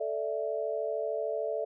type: chord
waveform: sine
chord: A suspended fourth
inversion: none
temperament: just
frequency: 440 / 586.7 / 660 Hz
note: A4 / D5 / E5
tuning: 0 / -2 / +2 cents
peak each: -34 dBFS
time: 0-1.65 s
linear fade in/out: 10 ms
effects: none